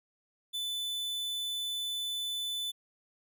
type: tone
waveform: 45% pulse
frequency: 3500 Hz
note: A7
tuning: 10 cents flat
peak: -33 dBFS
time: 0.53-2.72 s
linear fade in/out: 20 ms
effects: none